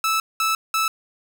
sawtooth tone bursts at uneven times, 1311 Hz, E6, 10 cents flat, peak -15 dBFS, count 3, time 0.04-0.2 / 0.4-0.55 / 0.74-0.88 s, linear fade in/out 2 ms, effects none

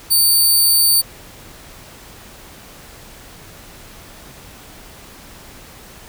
10% pulse tone, 4577 Hz, D8, 45 cents flat, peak -4 dBFS, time 0.1-1.02 s, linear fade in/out 20 ms, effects pink hiss -40 dBFS RMS until 6.08 s

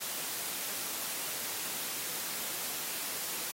white noise, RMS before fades -37 dBFS, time 0-3.52 s, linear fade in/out 20 ms, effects high-pass 150 Hz 12 dB/octave + AAC 48 kbps

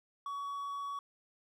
triangle tone, 1127 Hz, C#6, 28 cents sharp, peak -35 dBFS, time 0.26-0.99 s, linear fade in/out 2 ms, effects none

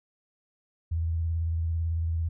sine tone with vibrato, 82.41 Hz, E2, in tune, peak -25 dBFS, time 0.91-2.29 s, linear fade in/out 10 ms, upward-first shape square, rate 18 Hz, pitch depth 36 cents each way, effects none

